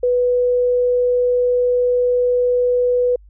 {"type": "tone", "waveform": "sine", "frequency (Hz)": 493.1, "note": "B4", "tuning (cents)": -3, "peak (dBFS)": -13, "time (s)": [0.03, 3.16], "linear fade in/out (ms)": 5, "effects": ["added 50 Hz sine -42 dBFS peak until 3.29 s"]}